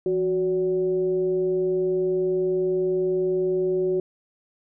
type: tone with frequency modulation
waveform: sine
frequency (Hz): 370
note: F#4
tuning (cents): 0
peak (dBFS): -20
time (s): 0.06-4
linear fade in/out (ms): 2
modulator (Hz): 200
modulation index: 0.42
effects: none